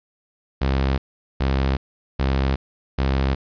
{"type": "tone bursts", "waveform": "sawtooth", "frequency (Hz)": 67, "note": "C2", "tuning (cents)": 42, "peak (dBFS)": -14, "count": 4, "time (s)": [0.61, 3.35], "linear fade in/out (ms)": 10, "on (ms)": 370, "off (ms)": 420, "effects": ["resampled to 11025 Hz", "9-bit"]}